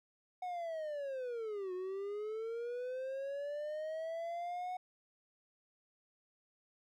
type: linear two-way sweep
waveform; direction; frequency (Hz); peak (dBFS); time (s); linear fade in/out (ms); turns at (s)
triangle; down then up; 738 to 361.7 to 738; -36; 0.42-4.77; 5; 1.73
effects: none